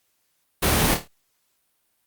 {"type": "noise with echo", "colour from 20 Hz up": "pink", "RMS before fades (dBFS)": -20, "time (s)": [0.62, 0.95], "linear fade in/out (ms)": 10, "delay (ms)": 26, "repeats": 5, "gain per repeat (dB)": -7, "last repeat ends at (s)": 1.08, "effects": ["white hiss -70 dBFS RMS until 2.06 s", "Opus 48 kbps"]}